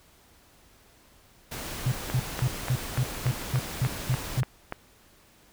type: noise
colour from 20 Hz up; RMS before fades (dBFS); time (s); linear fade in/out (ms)
pink; -36; 1.51-4.41; 10
type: tone bursts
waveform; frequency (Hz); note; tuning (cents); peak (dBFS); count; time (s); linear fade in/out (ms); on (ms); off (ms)
sine; 127.4; C3; -46; -21; 10; 1.86-4.43; 5; 59; 220
type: click train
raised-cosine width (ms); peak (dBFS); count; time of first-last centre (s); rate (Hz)
0.5; -16; 10; 2.1-4.724; 3.43
effects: pink hiss -58 dBFS RMS until 5.52 s